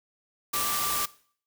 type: tone in noise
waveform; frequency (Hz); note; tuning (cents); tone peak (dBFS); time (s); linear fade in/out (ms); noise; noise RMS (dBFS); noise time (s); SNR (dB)
sine; 1174.7; D6; 0; -31; 0.53-1.06; 10; white; -29; 0.53-1.06; -5
effects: noise-tail reverb RT60 0.5 s tail -19 dB re dry